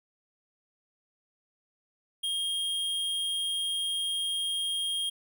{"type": "tone", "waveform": "square", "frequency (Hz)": 3236, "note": "G#7", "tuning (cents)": -46, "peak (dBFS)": -29, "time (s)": [2.23, 5.1], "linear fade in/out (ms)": 10, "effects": []}